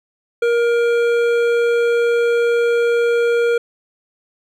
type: tone with hard clipping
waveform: sine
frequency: 471.1 Hz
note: A#4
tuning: 18 cents sharp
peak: -15 dBFS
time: 0.42-3.58 s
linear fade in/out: 5 ms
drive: 11 dB
effects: none